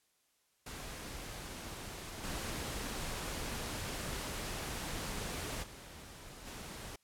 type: noise with level steps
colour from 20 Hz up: pink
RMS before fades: -45 / -40 / -51 / -46 dBFS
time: 0.66-6.96 s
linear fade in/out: 5 ms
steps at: 2.23 / 5.62 / 6.45 s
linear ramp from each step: 20 ms
effects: white hiss -75 dBFS RMS until 7.03 s + low-pass 12000 Hz 12 dB/octave